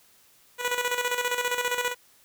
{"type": "tone with tremolo", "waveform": "10% pulse", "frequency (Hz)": 490.1, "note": "B4", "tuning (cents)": -13, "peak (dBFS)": -15, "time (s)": [0.58, 1.95], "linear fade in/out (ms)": 50, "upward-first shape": "square", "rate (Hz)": 15, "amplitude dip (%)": 60, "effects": ["white hiss -59 dBFS RMS until 2.24 s"]}